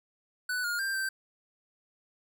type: tone with pitch steps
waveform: square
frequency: 1491 / 1425 / 1583 / 1560 Hz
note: F#6 / F6 / G6 / G6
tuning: +13 / +34 / +17 / -9 cents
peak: -30 dBFS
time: 0.49-1.09 s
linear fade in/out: 5 ms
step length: 150 ms
effects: none